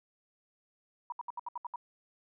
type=tone bursts; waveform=sine; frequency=963 Hz; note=B5; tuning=44 cents flat; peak=-35 dBFS; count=8; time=1.1-1.759 s; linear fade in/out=2 ms; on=22 ms; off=69 ms; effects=none